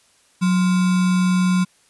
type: tone with sample-and-hold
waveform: sine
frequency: 182.6 Hz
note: F#3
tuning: 23 cents flat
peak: -14 dBFS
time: 0.41-1.65 s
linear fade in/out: 20 ms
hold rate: 1225 Hz
effects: white hiss -57 dBFS RMS until 1.89 s + resampled to 24000 Hz